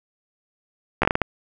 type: slowing click train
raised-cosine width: 0.5 ms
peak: -3 dBFS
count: 7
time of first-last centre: 1.02-1.217 s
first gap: 13 ms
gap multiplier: 1.37
effects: none